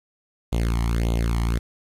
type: tone with flanger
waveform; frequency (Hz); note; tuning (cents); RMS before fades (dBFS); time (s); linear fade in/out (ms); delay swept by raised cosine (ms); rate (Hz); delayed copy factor
sawtooth; 57.4; A#1; -26; -22; 0.52-1.59; 10; 0.28 to 0.99; 1.7; +0.9
effects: resampled to 32000 Hz + 8-bit